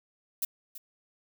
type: noise with echo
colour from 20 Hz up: violet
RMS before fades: -29 dBFS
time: 0.42-0.45 s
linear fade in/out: 5 ms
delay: 330 ms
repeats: 1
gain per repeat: -14 dB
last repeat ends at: 0.78 s
effects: none